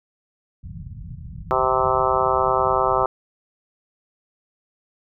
white low-pass noise, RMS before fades -35 dBFS, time 0.63-3.05 s, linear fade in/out 5 ms, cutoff 170 Hz, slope 48 dB/octave
harmonic tone, 130 Hz, C3, 11 cents flat, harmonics 3 / 4 / 5 / 6 / 7 / 8 / 9 / 10, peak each -25 / -25 / -25 / -25 / -25 / -25 / -25 / -25 dBFS, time 1.51-3.06 s, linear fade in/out 0 ms
effects none

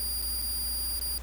5% pulse tone with dropouts, 4806 Hz, D8, 39 cents sharp, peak -23 dBFS, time 0-1.18 s, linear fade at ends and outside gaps 1 ms, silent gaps 0.217-0.224 / 0.417-0.423 / 0.994-1.012 s, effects added 60 Hz sine -38 dBFS peak until 1.22 s + pink hiss -48 dBFS RMS until 1.22 s

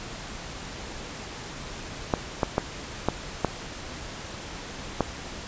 clicks, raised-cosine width 1 ms, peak -7 dBFS, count 6, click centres 2.138 / 2.432 / 2.581 / 3.086 / 3.447 / 5.007 s, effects pink hiss -38 dBFS RMS until 5.47 s + resampled to 16000 Hz

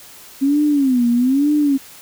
sine tone with vibrato, 266.2 Hz, C4, 30 cents sharp, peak -12 dBFS, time 0.41-1.78 s, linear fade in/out 20 ms, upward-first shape sine, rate 1.1 Hz, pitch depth 200 cents each way, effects white hiss -41 dBFS RMS until 2.01 s

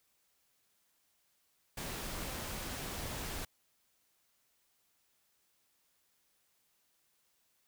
pink noise, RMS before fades -41 dBFS, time 1.77-3.45 s, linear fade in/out 5 ms, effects white hiss -75 dBFS RMS until 7.67 s

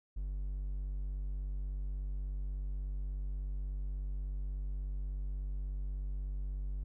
triangle tone, 48.24 Hz, G1, 27 cents flat, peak -33 dBFS, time 0.16-6.84 s, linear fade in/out 10 ms, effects none

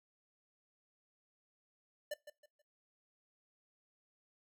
square tone with echo, 593 Hz, D5, 17 cents sharp, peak -38 dBFS, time 2.11-2.14 s, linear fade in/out 5 ms, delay 160 ms, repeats 3, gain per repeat -11 dB, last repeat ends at 2.62 s, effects noise-tail reverb RT60 0.2 s tail -20 dB re dry

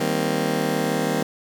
20% pulse chord, C minor seventh, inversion first, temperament just, 156.98 / 196.22 / 235.5 / 261.6 Hz, Eb3 / G3 / Bb3 / C4, +16 / +2 / +18 / 0 cents, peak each -22 dBFS, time 0-1.23 s, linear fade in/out 5 ms, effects none

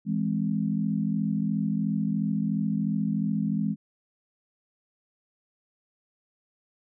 sine chord, E augmented, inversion none, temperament equal, 164.81 / 207.7 / 261.6 Hz, E3 / G#3 / B#3, 0 / 0 / 0 cents, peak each -29 / -26 / -32 dBFS, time 0.05-3.76 s, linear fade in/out 50 ms, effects none

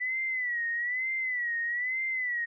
sine tone with vibrato, 1971 Hz, B6, 4 cents flat, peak -28 dBFS, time 0-2.46 s, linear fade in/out 20 ms, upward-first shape sine, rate 1.1 Hz, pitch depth 100 cents each way, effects none

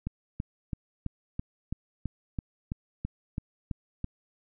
click train, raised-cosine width 5 ms, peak -19 dBFS, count 13, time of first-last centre 0.07-4.044 s, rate 3.02 Hz, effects none

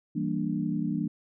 sine chord, E half-diminished seventh, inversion none, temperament equal, 164.81 / 196 / 233.1 / 293.7 Hz, E3 / G3 / Bb3 / D4, 0 / 0 / 0 / 0 cents, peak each -32 dBFS, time 0.15-1.08 s, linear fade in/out 10 ms, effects none

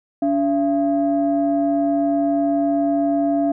sine tone pair together, 286.1 / 677 Hz, D4 / E5, -45 / +46 cents, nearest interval octave + minor third, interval 1491 cents, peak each -17 / -19 dBFS, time 0.22-3.52 s, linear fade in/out 5 ms, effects tanh soft clip ceiling -9 dBFS

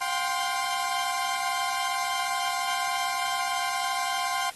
sawtooth chord, F suspended second, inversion none, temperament equal with one note detuned, 713.1 / 784 / 1046.5 Hz, F5 / G5 / C6, +36 / 0 / 0 cents, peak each -29 / -28 / -26 dBFS, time 0.01-4.5 s, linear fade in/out 5 ms, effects white hiss -47 dBFS RMS until 4.55 s + AAC 32 kbps

